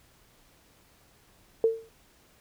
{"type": "tone with exponential decay", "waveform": "sine", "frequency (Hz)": 451.1, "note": "A4", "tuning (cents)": 43, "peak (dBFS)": -16, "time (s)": [1.64, 1.89], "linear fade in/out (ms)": 1, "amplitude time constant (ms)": 53, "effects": ["pink hiss -61 dBFS RMS until 2.4 s"]}